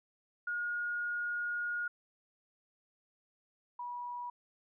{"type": "tone pair in turn", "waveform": "sine", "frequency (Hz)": [1434, 971.3], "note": ["F6", "B5"], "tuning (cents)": [45, -29], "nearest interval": "perfect fifth", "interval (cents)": 674, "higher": "first", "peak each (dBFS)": [-33, -38], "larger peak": "first", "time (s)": [[0.47, 1.88], [3.79, 4.3]], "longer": "first", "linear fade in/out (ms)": 5, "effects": []}